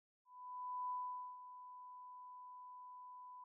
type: tone with ADSR envelope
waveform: sine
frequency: 997 Hz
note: B5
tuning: 16 cents sharp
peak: -39 dBFS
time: 0.25-3.44 s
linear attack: 650 ms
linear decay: 470 ms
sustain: -13 dB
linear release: 4 ms
effects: none